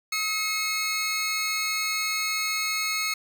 20% pulse tone pair together, 1278 / 2167 Hz, D#6 / C#7, +46 / -40 cents, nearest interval major sixth, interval 914 cents, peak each -26 / -21 dBFS, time 0.12-3.14 s, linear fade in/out 5 ms, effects none

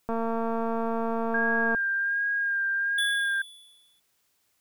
click train, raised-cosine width 1 ms, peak -17 dBFS, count 379, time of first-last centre 0.09-1.748 s, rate 228 Hz
sine tone with vibrato, 1613 Hz, G6, 49 cents sharp, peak -24 dBFS, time 1.34-3.42 s, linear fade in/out 5 ms, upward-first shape sine, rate 1.3 Hz, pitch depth 26 cents each way
square tone with exponential decay, 3442 Hz, A7, 39 cents flat, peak -26 dBFS, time 2.98-4 s, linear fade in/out 5 ms, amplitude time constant 220 ms
effects white hiss -71 dBFS RMS until 4.6 s

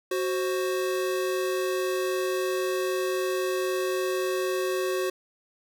square tone pair together, 371.6 / 529 Hz, F#4 / C5, +7 / +19 cents, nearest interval tritone, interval 612 cents, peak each -27 / -32 dBFS, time 0.11-5.1 s, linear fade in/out 5 ms, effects none

